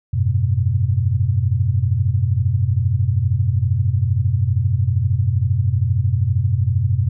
sine tone cluster, 90.5 / 103.3 / 125.6 Hz, F#2 / G#2 / B2, -38 / -9 / +30 cents, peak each -19 dBFS, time 0.13-7.09 s, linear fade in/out 10 ms, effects none

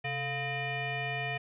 sine tone with frequency modulation, 1272 Hz, D#6, 38 cents sharp, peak -31 dBFS, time 0.04-1.38 s, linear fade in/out 10 ms, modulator 570 Hz, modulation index 2.6, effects resampled to 8000 Hz

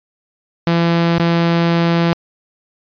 sawtooth tone with dropouts, 168.9 Hz, E3, 42 cents sharp, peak -8 dBFS, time 0.67-2.13 s, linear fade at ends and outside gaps 0 ms, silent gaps 1.182-1.198 s, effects resampled to 11025 Hz

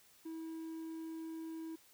triangle tone, 323.8 Hz, E4, 31 cents flat, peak -40 dBFS, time 0.25-1.76 s, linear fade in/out 10 ms, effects white hiss -65 dBFS RMS until 1.93 s

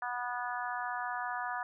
harmonic tone, 244.9 Hz, B3, 14 cents flat, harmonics 3 / 4 / 5 / 6 / 7, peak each -39 / -39 / -41 / -41 / -42 dBFS, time 0.02-1.63 s, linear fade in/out 2 ms, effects none

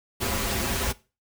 pink noise with comb filter, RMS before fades -27 dBFS, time 0.2-0.93 s, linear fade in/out 20 ms, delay 6.6 ms, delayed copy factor -1, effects noise-tail reverb RT60 0.3 s tail -19 dB re dry

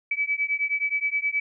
sine beating tone pair, 2289 / 2298.5 Hz, D7 / D7, -45 / -38 cents, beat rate 9.5 Hz, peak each -26 dBFS, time 0.11-1.4 s, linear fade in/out 5 ms, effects none

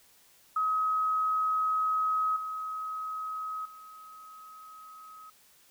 sine tone with level steps, 1271 Hz, D#6, 36 cents sharp, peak -25 / -33 / -46 dBFS, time 0.56-5.3 s, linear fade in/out 5 ms, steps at 2.36 / 3.65 s, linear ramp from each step 5 ms, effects white hiss -61 dBFS RMS until 5.7 s

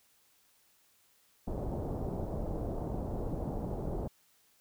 pink low-pass noise, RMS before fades -36 dBFS, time 1.47-4.08 s, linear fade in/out 10 ms, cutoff 730 Hz, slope 24 dB/octave, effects white hiss -68 dBFS RMS until 4.6 s

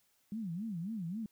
sine tone with vibrato, 193.6 Hz, G3, 21 cents flat, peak -36 dBFS, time 0.32-1.26 s, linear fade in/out 2 ms, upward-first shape sine, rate 3.7 Hz, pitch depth 290 cents each way, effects white hiss -73 dBFS RMS until 1.31 s

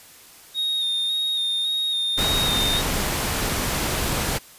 triangle tone with vibrato, 3700 Hz, A#7, 14 cents flat, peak -20 dBFS, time 0.54-2.83 s, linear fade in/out 50 ms, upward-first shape square, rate 1.8 Hz, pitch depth 22 cents each way
pink noise, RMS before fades -24 dBFS, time 2.17-4.39 s, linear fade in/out 20 ms
effects white hiss -47 dBFS RMS until 4.58 s + resampled to 32000 Hz

